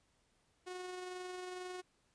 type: tone with amplitude modulation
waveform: sawtooth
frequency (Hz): 364.6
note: F#4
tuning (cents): -25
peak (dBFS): -38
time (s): 0.66-1.82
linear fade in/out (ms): 20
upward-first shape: sine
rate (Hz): 22.2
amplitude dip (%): 30
effects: pink hiss -75 dBFS RMS until 2.14 s + resampled to 22050 Hz